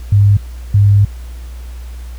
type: tone bursts at uneven times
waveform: sine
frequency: 101.4 Hz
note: G#2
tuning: 41 cents flat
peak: -5 dBFS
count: 2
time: 0.12-0.37 / 0.74-1.05 s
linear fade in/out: 5 ms
effects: added 60 Hz sine -25 dBFS peak until 2.18 s + pink hiss -43 dBFS RMS until 2.18 s